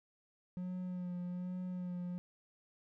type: tone with vibrato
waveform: triangle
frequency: 180 Hz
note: F#3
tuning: 47 cents flat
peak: -36 dBFS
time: 0.57-2.18 s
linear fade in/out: 0 ms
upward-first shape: sine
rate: 1.2 Hz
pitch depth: 24 cents each way
effects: none